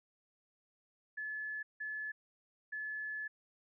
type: tone bursts at uneven times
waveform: sine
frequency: 1721 Hz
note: A6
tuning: 39 cents flat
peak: -38 dBFS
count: 3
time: 1.17-1.63 / 1.8-2.12 / 2.72-3.28 s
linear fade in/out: 10 ms
effects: none